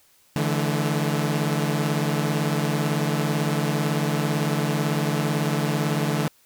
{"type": "chord", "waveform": "sawtooth", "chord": "D suspended second", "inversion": "none", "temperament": "equal with one note detuned", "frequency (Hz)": [146.83, 164.81, 214.9], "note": ["D3", "E3", "A3"], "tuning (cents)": [0, 0, -41], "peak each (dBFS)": [-20, -23, -24], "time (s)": [0.36, 6.28], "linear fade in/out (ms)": 0, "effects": ["white hiss -59 dBFS RMS until 6.45 s"]}